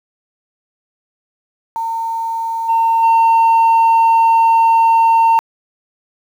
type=tone with level steps; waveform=sine; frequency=910 Hz; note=A#5; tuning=42 cents flat; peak=-17 / -9 / -5 dBFS; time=1.76-5.39 s; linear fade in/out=0 ms; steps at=2.68 / 3.02 s; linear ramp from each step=20 ms; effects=tanh soft clip ceiling -7 dBFS + 7-bit